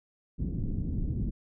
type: low-pass noise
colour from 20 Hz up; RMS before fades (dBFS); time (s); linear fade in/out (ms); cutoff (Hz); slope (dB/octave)
pink; -31; 0.38-1.31; 20; 270; 24
effects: none